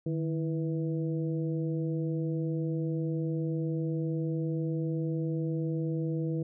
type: harmonic tone with a mistuned harmonic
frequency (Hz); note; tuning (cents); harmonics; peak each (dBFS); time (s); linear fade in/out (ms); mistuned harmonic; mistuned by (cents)
163.6; E3; -13; 1 / 2 / 3 / 4; -30 / -34 / -38 / -52; 0.06-6.43; 5; 1; -96
effects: none